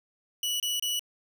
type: tone bursts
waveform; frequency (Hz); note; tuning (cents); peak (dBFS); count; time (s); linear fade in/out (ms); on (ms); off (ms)
sawtooth; 2944; F#7; -9; -24; 3; 0.43-0.994; 2; 170; 27
effects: none